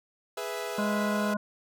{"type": "chord", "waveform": "sawtooth", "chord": "E major", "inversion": "first", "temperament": "equal", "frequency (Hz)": [415.3, 493.9, 659.3], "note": ["G#4", "B4", "E5"], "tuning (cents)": [0, 0, 0], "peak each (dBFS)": -33, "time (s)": [0.37, 1.34], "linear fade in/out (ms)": 5}
{"type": "harmonic tone", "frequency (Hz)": 207.7, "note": "G#3", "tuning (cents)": 0, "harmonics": [1, 3, 5, 7], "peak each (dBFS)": [-28, -33, -35, -36], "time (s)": [0.78, 1.37], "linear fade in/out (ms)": 5}
{"effects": []}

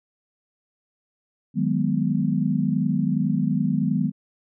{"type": "chord", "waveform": "sine", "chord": "G# minor seventh", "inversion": "second", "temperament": "equal", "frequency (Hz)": [155.56, 185, 207.7, 246.9], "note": ["D#3", "F#3", "G#3", "B3"], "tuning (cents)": [0, 0, 0, 0], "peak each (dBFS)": -25, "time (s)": [1.54, 4.12], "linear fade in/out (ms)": 50, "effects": []}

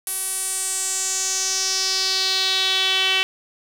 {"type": "tone with band-pass filter sweep", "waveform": "sawtooth", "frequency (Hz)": 380, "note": "F#4", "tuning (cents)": 46, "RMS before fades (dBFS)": -22, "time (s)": [0.07, 3.23], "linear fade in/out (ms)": 0, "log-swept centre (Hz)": [11000, 2900], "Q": 4, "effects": ["7-bit"]}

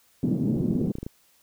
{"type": "band-pass noise", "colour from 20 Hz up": "white", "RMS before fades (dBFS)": -25, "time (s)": [0.23, 0.92], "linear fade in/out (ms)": 2, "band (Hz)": [130, 280], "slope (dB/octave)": 24}
{"type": "clicks", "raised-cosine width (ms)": 3, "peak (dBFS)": -20, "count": 10, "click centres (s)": [0.566, 0.611, 0.707, 0.755, 0.815, 0.875, 0.954, 0.985, 1.03, 1.065]}
{"effects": ["white hiss -62 dBFS RMS until 1.42 s"]}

